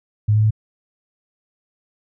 sine tone with pitch steps, 105.8 / 107.6 / 108.4 Hz, G#2 / A2 / A2, +33 / -38 / -25 cents, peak -12 dBFS, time 0.28-0.508 s, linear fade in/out 10 ms, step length 76 ms, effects none

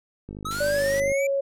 click train, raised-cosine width 3 ms, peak -24 dBFS, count 43, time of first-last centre 0.29-1.118 s, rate 50.7 Hz
square linear sweep, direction up, 1254 to 2349 Hz, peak -29 dBFS, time 0.45-1.27 s, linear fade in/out 5 ms
white noise, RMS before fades -36 dBFS, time 0.51-1 s, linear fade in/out 0 ms
sine tone with pitch glide, 582 to 552.2 Hz, D5 to C#5, -16 to -7 cents, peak -21 dBFS, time 0.6-1.41 s, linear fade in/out 10 ms, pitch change -91 cents, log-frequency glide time 0.73-0.85 s
effects low-pass 12000 Hz 12 dB/octave

